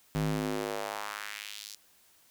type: tone with high-pass filter sweep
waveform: square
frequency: 52 Hz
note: G#1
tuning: 3 cents sharp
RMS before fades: -35 dBFS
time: 0.15-1.75 s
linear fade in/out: 0 ms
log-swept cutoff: 120 to 5300 Hz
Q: 1.7
effects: white hiss -63 dBFS RMS until 2.3 s